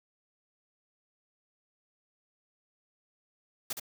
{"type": "noise with echo", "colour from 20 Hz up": "white", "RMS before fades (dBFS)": -34, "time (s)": [3.7, 3.73], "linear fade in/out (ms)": 5, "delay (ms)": 68, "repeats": 1, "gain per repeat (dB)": -5, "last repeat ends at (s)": 3.798, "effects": []}